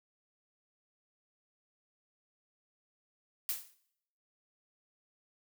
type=noise with exponential decay; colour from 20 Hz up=blue; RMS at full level=-31 dBFS; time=3.49-3.74 s; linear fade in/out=0 ms; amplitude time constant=53 ms; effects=noise-tail reverb RT60 0.7 s tail -18 dB re dry